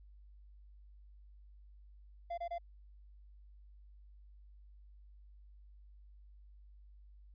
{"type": "tone bursts", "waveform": "triangle", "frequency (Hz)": 688, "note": "F5", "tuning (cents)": -26, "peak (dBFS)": -35, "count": 3, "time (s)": [2.3, 2.584], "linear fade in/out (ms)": 10, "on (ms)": 78, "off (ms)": 25, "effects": ["added 50 Hz sine -55 dBFS peak until 7.34 s", "resampled to 11025 Hz"]}